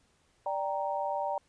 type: chord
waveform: sine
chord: G minor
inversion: second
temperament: equal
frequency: 587.3 / 784 / 932.3 Hz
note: D5 / G5 / Bb5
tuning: 0 / 0 / 0 cents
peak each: -34 dBFS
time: 0.46-1.38 s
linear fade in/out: 2 ms
effects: pink hiss -69 dBFS RMS until 1.48 s + resampled to 22050 Hz